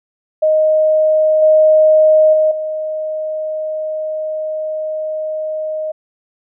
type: tone with level steps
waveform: sine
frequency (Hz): 622.3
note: D#5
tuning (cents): 0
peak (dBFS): -9 / -6 / -9 / -18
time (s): 0.42-5.92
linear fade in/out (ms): 10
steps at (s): 1.42 / 2.33 / 2.51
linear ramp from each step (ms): 5
effects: none